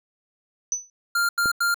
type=tone with exponential decay; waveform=sine; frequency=6000 Hz; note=F#8; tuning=23 cents sharp; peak=-18 dBFS; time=0.72-0.9 s; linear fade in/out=1 ms; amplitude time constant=38 ms
type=tone bursts; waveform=square; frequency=1396.9 Hz; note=F6; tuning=in tune; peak=-20 dBFS; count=3; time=1.15-1.744 s; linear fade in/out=5 ms; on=140 ms; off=87 ms
type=click; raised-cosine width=2 ms; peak=-19 dBFS; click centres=1.458 s
effects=none